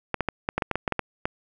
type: clicks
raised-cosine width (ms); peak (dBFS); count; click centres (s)
0.5; -9; 12; 0.143 / 0.207 / 0.287 / 0.489 / 0.58 / 0.622 / 0.713 / 0.756 / 0.878 / 0.923 / 0.993 / 1.255
effects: none